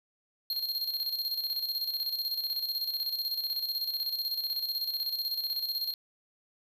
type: tone with tremolo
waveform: square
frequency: 4223 Hz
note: C8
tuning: 15 cents sharp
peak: -29 dBFS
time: 0.5-5.94 s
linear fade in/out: 2 ms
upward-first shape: square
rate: 16 Hz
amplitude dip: 55%
effects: none